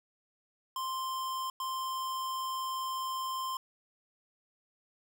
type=tone bursts at uneven times; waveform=square; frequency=1046.5 Hz; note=C6; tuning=in tune; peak=-34 dBFS; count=2; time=0.76-1.5 / 1.6-3.57 s; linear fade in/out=2 ms; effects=none